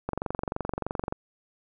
click train, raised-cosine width 1 ms, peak -15 dBFS, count 25, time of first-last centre 0.09-1.124 s, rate 23.2 Hz, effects none

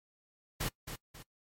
pink noise with echo, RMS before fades -34 dBFS, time 0.6-0.69 s, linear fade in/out 10 ms, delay 270 ms, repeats 2, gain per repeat -8 dB, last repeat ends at 1.23 s, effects noise-tail reverb RT60 0.1 s tail -22 dB re dry + MP3 64 kbps

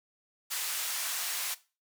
white band-pass noise, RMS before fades -34 dBFS, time 0.5-1.55 s, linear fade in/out 20 ms, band 940 to 14000 Hz, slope 12 dB/octave, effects noise-tail reverb RT60 0.3 s tail -17 dB re dry

